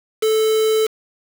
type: tone with quantisation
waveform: triangle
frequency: 437.6 Hz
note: A4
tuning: 9 cents flat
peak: -12 dBFS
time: 0.22-0.87 s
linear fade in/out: 10 ms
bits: 4
effects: none